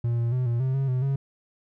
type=tone with pitch steps; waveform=triangle; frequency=118.2 / 117.4 / 126.9 / 118.2 / 131.1 / 135.8 / 127.4 / 137.1 Hz; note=A#2 / A#2 / B2 / A#2 / C3 / C#3 / C3 / C#3; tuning=+24 / +13 / +47 / +24 / +4 / -35 / -46 / -19 cents; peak=-20 dBFS; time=0.04-1.16 s; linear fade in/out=5 ms; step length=140 ms; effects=none